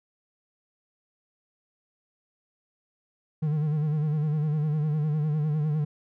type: tone with vibrato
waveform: triangle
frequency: 151.8 Hz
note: D#3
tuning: 42 cents flat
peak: -21 dBFS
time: 3.42-5.85 s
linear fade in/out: 10 ms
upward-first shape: sine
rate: 9.9 Hz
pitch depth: 63 cents each way
effects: none